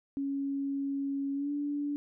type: tone with pitch glide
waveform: sine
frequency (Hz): 277.2 to 289.3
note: C#4 to D4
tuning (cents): 0 to -26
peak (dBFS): -30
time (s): 0.17-1.96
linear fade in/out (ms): 0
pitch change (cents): +74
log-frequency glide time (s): 1.34-1.51
effects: none